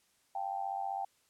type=tone with amplitude modulation; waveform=sine; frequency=784 Hz; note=G5; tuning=in tune; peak=-30 dBFS; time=0.35-1.05 s; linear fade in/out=5 ms; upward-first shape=sine; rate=95.5 Hz; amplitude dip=85%; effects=white hiss -71 dBFS RMS until 1.29 s + low-pass 11000 Hz 12 dB/octave